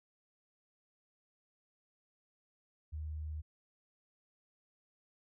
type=tone; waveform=sine; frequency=77 Hz; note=D#2; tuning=17 cents flat; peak=-38 dBFS; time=2.92-3.42 s; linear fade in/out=20 ms; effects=none